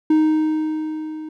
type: tone with level ramp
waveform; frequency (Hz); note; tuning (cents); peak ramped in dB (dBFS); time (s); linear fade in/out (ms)
triangle; 311.1; D#4; 0; -9 to -27; 0.1-1.29; 5
effects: none